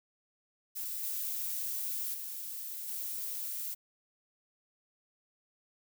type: noise with level steps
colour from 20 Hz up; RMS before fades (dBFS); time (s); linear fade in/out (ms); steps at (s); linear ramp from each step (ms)
violet; -38 / -36 / -41 / -38; 0.75-3.75; 20; 1.03 / 2.14 / 2.88; 2
effects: none